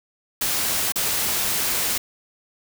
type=noise with dropouts; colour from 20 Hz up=white; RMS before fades=-23 dBFS; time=0.41-1.98 s; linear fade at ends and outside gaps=5 ms; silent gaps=0.922-0.957 s; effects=none